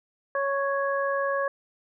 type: harmonic tone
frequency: 554.4 Hz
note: C#5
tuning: in tune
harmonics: 1 / 2 / 3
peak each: -26 / -29 / -31 dBFS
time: 0.35-1.48 s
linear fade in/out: 2 ms
effects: none